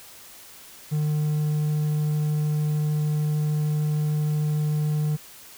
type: tone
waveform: triangle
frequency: 151.1 Hz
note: D3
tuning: 50 cents sharp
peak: -19 dBFS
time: 0.91-5.17 s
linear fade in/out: 20 ms
effects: white hiss -46 dBFS RMS until 5.57 s